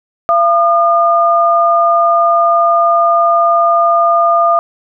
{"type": "tone pair together", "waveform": "sine", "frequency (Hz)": [680.8, 1213], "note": ["F5", "D#6"], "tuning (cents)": [-44, -44], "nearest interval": "minor seventh", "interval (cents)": 1000, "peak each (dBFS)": -10, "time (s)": [0.29, 4.59], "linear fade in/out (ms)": 0, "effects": []}